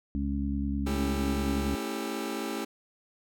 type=harmonic tone; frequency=69.8 Hz; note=C#2; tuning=13 cents sharp; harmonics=1 / 2 / 3 / 4; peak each=-31 / -41 / -32 / -33 dBFS; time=0.15-1.75 s; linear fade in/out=0 ms
type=chord; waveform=sawtooth; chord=A dominant seventh; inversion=none; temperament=just; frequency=220 / 275 / 330 / 396 Hz; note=A3 / C#4 / E4 / G4; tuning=0 / -14 / +2 / +18 cents; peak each=-33 dBFS; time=0.86-2.65 s; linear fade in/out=10 ms
effects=none